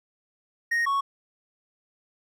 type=tone pair in turn; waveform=triangle; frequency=1864.7 / 1108.8 Hz; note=A#6 / C#6; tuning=0 / 0 cents; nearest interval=major sixth; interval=900 cents; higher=first; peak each=-20 dBFS; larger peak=neither; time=0.71-0.86 / 0.86-1.01 s; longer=neither; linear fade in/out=10 ms; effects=none